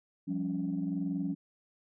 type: tone cluster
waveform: sine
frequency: 175.5 / 196.8 / 280.1 Hz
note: F3 / G3 / C#4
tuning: +9 / +7 / +18 cents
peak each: -34 / -36 / -33 dBFS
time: 0.27-1.35 s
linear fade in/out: 20 ms
effects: tanh soft clip ceiling -23 dBFS